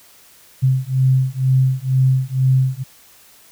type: beating tone pair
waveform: sine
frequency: 130 / 132.1 Hz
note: C3 / C3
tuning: -11 / +17 cents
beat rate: 2.1 Hz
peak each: -16 dBFS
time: 0.62-2.84 s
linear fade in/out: 20 ms
effects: white hiss -48 dBFS RMS until 3.51 s